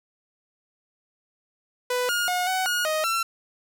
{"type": "tone with pitch steps", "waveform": "sawtooth", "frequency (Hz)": [496.7, 1427, 722, 749, 1441, 624, 1349], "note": ["B4", "F6", "F#5", "F#5", "F#6", "D#5", "E6"], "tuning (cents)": [10, 37, -43, 21, -46, 5, 40], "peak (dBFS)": -19, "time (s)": [1.9, 3.23], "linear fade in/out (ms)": 5, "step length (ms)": 190, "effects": []}